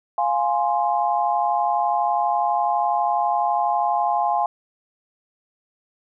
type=chord; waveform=sine; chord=F minor; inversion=none; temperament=equal; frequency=698.5 / 830.6 / 1046.5 Hz; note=F5 / Ab5 / C6; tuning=0 / 0 / 0 cents; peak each=-22 / -21 / -25 dBFS; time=0.18-4.46 s; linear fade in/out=2 ms; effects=none